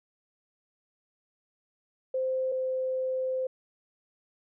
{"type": "tone pair in turn", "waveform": "sine", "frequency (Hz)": [520, 518.1], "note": ["C5", "C5"], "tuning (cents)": [-11, -17], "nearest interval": "unison", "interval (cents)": 6, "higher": "first", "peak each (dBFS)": [-26, -27], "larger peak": "first", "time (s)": [[2.14, 2.52], [2.52, 3.47]], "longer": "second", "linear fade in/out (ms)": 5, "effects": []}